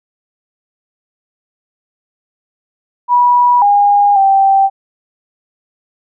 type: tone with pitch steps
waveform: sine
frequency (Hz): 975 / 814 / 781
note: B5 / G#5 / G5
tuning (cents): -23 / -35 / -7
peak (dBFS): -6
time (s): 3.08-4.7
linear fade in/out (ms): 50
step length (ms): 540
effects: none